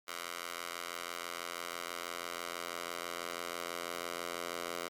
10% pulse tone with high-pass filter sweep, 86.1 Hz, F2, 24 cents flat, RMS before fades -41 dBFS, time 0.07-4.89 s, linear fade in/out 20 ms, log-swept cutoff 1100 to 610 Hz, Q 0.78, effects MP3 96 kbps

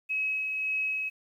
sine tone with tremolo, 2559 Hz, D#7, 48 cents sharp, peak -26 dBFS, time 0.09-1.1 s, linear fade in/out 20 ms, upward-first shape sine, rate 1.8 Hz, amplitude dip 30%, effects 10-bit

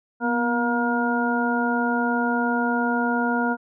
harmonic tone with a mistuned harmonic, 237.1 Hz, A#3, 30 cents sharp, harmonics 1 / 2 / 3 / 4 / 6, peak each -23 / -29 / -28 / -28 / -26 dBFS, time 0.2-3.57 s, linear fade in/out 50 ms, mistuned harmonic 1, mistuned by +41 cents, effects none

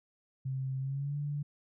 sine tone with pitch glide, 132.6 to 145.44 Hz, C3 to D3, +23 to -16 cents, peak -32 dBFS, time 0.45-1.43 s, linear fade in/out 10 ms, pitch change +161 cents, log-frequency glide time 0.79-1.17 s, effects none

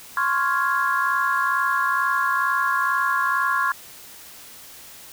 sine chord, Db major seventh, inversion third, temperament equal, 1046.5 / 1108.7 / 1396.9 / 1661.2 Hz, C6 / Db6 / F6 / Ab6, 0 / 0 / 0 / 0 cents, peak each -24 dBFS, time 0.17-3.72 s, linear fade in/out 2 ms, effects tanh soft clip ceiling -8 dBFS + white hiss -43 dBFS RMS until 5.12 s

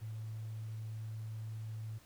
triangle tone, 110 Hz, A2, in tune, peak -36 dBFS, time 0.01-1.99 s, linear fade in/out 20 ms, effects tanh soft clip ceiling -38 dBFS + pink hiss -63 dBFS RMS until 2.05 s

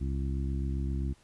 harmonic tone, 67.6 Hz, C#2, 43 cents flat, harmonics 1 / 2 / 3 / 4 / 5, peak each -30 / -36 / -40 / -42 / -44 dBFS, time 0-1.14 s, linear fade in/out 20 ms, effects pink hiss -63 dBFS RMS until 1.23 s + resampled to 24000 Hz

